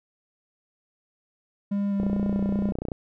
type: tone with vibrato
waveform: triangle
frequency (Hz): 200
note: G3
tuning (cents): +35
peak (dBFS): -21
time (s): 1.71-2.72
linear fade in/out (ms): 10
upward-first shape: square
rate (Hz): 2.4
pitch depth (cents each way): 10
type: click train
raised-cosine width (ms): 2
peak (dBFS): -17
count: 29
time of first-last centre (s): 2-2.918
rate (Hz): 30.5
effects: none